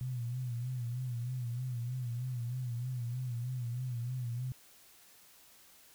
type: tone with vibrato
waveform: sine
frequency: 123.1 Hz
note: B2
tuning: 5 cents flat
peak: -34 dBFS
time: 0.01-4.52 s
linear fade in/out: 0 ms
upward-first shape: sine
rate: 3.2 Hz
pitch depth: 80 cents each way
effects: white hiss -60 dBFS RMS until 5.94 s